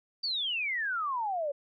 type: exponential sweep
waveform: sine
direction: down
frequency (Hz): 4699 to 550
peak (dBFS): -29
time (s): 0.23-1.52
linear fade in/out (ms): 10
effects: none